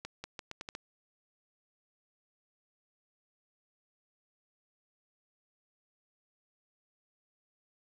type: accelerating click train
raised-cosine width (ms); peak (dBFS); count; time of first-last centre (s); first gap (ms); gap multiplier
0.2; -23; 7; 0.05-0.751; 190; 0.8
effects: none